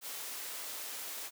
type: high-pass noise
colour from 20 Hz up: white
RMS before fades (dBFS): -42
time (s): 0.01-1.31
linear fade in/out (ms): 50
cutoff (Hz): 350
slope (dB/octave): 12
effects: none